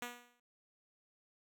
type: tone with exponential decay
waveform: 5% pulse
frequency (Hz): 242.4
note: B3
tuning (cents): -32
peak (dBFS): -27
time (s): 0.02-0.4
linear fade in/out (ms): 2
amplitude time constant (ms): 82
effects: none